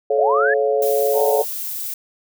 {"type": "chord", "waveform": "sine", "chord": "A augmented", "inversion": "none", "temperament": "equal with one note detuned", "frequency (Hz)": [432.7, 554.4, 698.5], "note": ["A4", "C#5", "E#5"], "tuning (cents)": [-29, 0, 0], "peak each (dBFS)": [-18, -19, -24], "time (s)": [0.1, 1.42], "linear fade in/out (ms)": 5}
{"type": "linear sweep", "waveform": "sine", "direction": "up", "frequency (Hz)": [554, 1760], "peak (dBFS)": -17, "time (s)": [0.18, 0.54], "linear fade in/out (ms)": 5}
{"type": "noise", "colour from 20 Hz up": "violet", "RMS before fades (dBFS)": -27, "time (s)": [0.82, 1.94], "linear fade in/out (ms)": 2}
{"type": "harmonic tone", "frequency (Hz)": 150, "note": "D3", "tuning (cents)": 37, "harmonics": [3, 4, 5, 6], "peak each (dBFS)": [-26, -26, -26, -26], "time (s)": [1.13, 1.45], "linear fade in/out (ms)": 50}
{"effects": []}